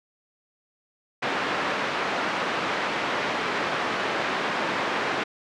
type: band-pass noise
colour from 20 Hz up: white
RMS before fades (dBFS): -27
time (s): 1.22-5.24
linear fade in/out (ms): 10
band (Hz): 210 to 1800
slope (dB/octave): 12
effects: low-pass 6000 Hz 12 dB/octave